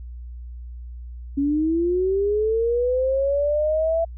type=linear sweep; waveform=sine; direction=up; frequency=275.1 to 669 Hz; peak=-18 dBFS; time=1.37-4.05 s; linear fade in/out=10 ms; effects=added 60 Hz sine -33 dBFS peak until 4.17 s